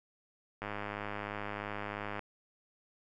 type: click train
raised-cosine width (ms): 0.5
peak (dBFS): -23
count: 163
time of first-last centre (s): 0.62-2.193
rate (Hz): 103
effects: none